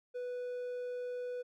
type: tone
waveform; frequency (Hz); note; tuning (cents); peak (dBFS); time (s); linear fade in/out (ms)
triangle; 493.9; B4; 0; -35; 0.14-1.43; 20
effects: none